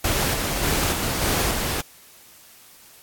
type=noise with tremolo; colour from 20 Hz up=pink; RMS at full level=-22 dBFS; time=0.04-1.81 s; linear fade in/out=5 ms; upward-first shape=square; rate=1.7 Hz; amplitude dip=30%; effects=white hiss -49 dBFS RMS until 3.02 s + AAC 64 kbps